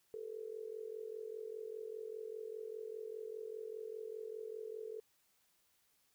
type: tone with amplitude modulation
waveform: sine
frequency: 440.3 Hz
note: A4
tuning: 1 cent sharp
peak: -39 dBFS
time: 0.14-5 s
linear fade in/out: 0 ms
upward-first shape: sine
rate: 45 Hz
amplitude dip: 85%
effects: white hiss -75 dBFS RMS until 6.14 s